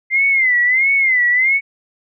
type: tone with vibrato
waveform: sine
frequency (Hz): 2071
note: C7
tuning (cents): -18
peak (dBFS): -11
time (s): 0.1-1.61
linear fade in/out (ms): 50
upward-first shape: sine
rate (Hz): 1.5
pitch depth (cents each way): 120
effects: none